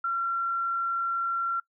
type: tone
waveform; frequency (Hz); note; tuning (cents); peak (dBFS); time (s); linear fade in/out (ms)
sine; 1366; F6; -39; -25; 0.04-1.6; 5
effects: noise-tail reverb RT60 0.1 s tail -23 dB re dry